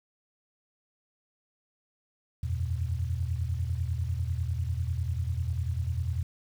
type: chord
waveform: sine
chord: E suspended second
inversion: none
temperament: equal with one note detuned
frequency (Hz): 82.41 / 92.5 / 120.65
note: E2 / F#2 / B2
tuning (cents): 0 / 0 / -40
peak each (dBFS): -30 / -34 / -33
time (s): 2.43-6.23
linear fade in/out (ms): 5
effects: 9-bit